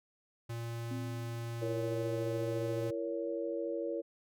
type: tone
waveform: square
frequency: 116.54 Hz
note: A#2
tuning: in tune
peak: -38 dBFS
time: 0.49-2.91 s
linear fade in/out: 10 ms
type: tone with exponential decay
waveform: sine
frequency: 261.6 Hz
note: C4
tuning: in tune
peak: -37 dBFS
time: 0.91-1.97 s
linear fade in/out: 2 ms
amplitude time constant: 230 ms
type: chord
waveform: sine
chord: A# diminished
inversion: second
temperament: just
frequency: 335.6 / 466.2 / 559.4 Hz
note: E4 / A#4 / C#5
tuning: +31 / 0 / +16 cents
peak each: -38 dBFS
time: 1.61-4.02 s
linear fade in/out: 20 ms
effects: none